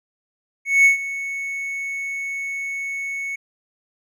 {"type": "tone with ADSR envelope", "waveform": "triangle", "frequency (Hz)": 2211, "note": "C#7", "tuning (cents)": -5, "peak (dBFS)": -7, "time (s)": [0.65, 3.36], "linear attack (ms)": 200, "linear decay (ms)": 120, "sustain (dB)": -16, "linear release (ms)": 10, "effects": []}